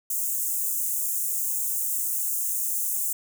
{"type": "high-pass noise", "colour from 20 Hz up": "white", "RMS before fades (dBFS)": -27, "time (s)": [0.1, 3.13], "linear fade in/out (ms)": 5, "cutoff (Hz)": 6700, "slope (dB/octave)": 48, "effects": []}